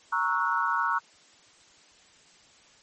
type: chord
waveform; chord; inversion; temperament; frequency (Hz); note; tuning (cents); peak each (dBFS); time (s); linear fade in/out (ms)
sine; F# dominant seventh; first; equal with one note detuned; 932.3 / 1108.7 / 1318.5 / 1458.8; A#5 / C#6 / E6 / F#6; 0 / 0 / 0 / -25; -29; 0.12-0.99; 10
effects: white hiss -57 dBFS RMS until 2.82 s + MP3 32 kbps